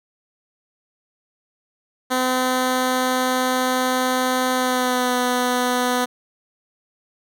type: tone with pitch glide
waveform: 10% pulse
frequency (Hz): 255.4 to 248.4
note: C4 to B3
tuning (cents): -42 to +10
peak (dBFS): -10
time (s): 2.1-6.06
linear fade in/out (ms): 20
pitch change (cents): -48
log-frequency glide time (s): 4.54-5.17
effects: none